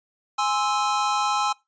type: chord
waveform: square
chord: Ab augmented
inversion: none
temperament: equal with one note detuned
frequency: 830.6 / 1046.5 / 1313.9 Hz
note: Ab5 / C6 / E6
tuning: 0 / 0 / -6 cents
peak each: -25 / -28 / -26 dBFS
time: 0.38-1.53 s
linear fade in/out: 10 ms
effects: noise-tail reverb RT60 0.2 s tail -21 dB re dry + resampled to 16000 Hz

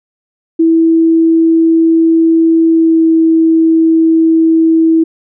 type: tone with pitch glide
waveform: sine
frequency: 327.3 to 324.7 Hz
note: E4 to E4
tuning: -12 to -26 cents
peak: -5 dBFS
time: 0.59-5.04 s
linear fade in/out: 10 ms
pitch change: -14 cents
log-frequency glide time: 2.67-3.06 s
effects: none

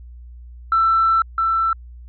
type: tone pair in turn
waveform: sine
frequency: 1334 / 1334 Hz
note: E6 / E6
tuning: +20 / +20 cents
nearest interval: unison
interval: 0 cents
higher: neither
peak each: -12 / -15 dBFS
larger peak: first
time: 0.72-1.22 / 1.38-1.73 s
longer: first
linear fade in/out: 2 ms
effects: tanh soft clip ceiling -8 dBFS + added 60 Hz sine -36 dBFS peak until 2.08 s

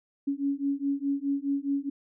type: beating tone pair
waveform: sine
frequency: 277.2 / 282 Hz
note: C#4 / C#4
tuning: 0 / +30 cents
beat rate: 4.8 Hz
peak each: -29 / -29 dBFS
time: 0.27-1.9 s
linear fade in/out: 10 ms
effects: none

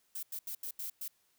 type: noise bursts at uneven times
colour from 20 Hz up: violet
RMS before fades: -40 dBFS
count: 6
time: 0.15-0.23 / 0.32-0.39 / 0.47-0.55 / 0.63-0.71 / 0.79-0.9 / 1.01-1.08 s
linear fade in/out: 5 ms
effects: white hiss -73 dBFS RMS until 1.38 s

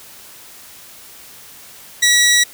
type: tone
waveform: 15% pulse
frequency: 1930 Hz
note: B6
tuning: 40 cents flat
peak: -4 dBFS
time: 2.02-2.44 s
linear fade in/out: 10 ms
effects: white hiss -40 dBFS RMS until 2.53 s

